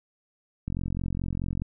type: click train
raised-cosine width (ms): 5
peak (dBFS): -18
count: 43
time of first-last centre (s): 0.68-1.62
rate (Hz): 44.7
effects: none